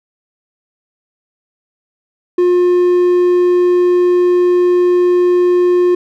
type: tone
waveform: triangle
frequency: 356.5 Hz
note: F4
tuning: 36 cents sharp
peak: -6 dBFS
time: 2.38-5.95 s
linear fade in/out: 5 ms
effects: none